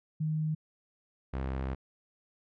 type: tone pair in turn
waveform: sine / sawtooth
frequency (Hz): 155.56 / 66.01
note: D#3 / C2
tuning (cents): 0 / +16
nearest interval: octave + minor third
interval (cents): 1484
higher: first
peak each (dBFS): -28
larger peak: neither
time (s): 0.2-0.55 / 1.33-1.75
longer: second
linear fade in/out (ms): 10
effects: low-pass 2000 Hz 12 dB/octave